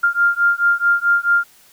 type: beating tone pair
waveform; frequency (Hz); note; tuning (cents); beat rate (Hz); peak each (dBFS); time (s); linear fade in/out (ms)
sine; 1396.9 / 1401.5; F6 / F6; 0 / +6; 4.6; -16; 0.03-1.44; 10
effects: white hiss -50 dBFS RMS until 1.72 s